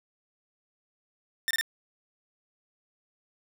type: tone bursts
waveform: sawtooth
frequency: 1807 Hz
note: A6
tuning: 46 cents sharp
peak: -22 dBFS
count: 3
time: 1.48-1.611 s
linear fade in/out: 0 ms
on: 27 ms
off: 25 ms
effects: none